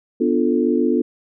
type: chord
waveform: sine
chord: B half-diminished seventh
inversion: none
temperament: equal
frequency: 246.9 / 293.7 / 349.2 / 440 Hz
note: B3 / D4 / F4 / A4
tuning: 0 / 0 / 0 / 0 cents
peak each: -19 / -21 / -20 / -22 dBFS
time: 0.2-1.02 s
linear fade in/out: 10 ms
effects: none